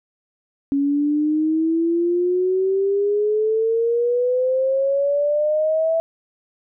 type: exponential sweep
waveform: sine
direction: up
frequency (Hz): 277.2 to 660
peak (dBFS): -16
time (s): 0.72-6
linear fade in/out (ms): 0
effects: none